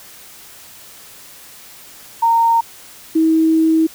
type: tone pair in turn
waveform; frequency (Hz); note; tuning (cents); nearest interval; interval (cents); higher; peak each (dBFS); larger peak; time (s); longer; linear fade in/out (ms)
sine; 921 / 320.9; A#5 / E4; -21 / -46; octave + tritone; 1825; first; -10; neither; 2.22-2.61 / 3.15-3.87; second; 10
effects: white hiss -40 dBFS RMS until 3.94 s